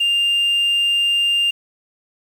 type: tone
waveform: sine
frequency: 2800 Hz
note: F7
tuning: 4 cents sharp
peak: -12 dBFS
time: 0-1.51 s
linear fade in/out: 10 ms
effects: tanh soft clip ceiling -13 dBFS + 7-bit